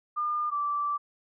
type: tone pair in turn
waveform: sine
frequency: 1207 / 1165.7 Hz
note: D6 / D6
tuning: +47 / -13 cents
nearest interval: minor second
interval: 60 cents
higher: first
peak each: -26 dBFS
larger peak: neither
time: 0.16-0.51 / 0.51-0.98 s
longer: second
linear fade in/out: 20 ms
effects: none